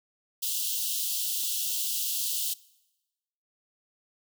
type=high-pass noise; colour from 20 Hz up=white; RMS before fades=-30 dBFS; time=0.42-2.54 s; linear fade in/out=10 ms; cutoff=2800 Hz; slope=96 dB/octave; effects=noise-tail reverb RT60 1.0 s tail -22 dB re dry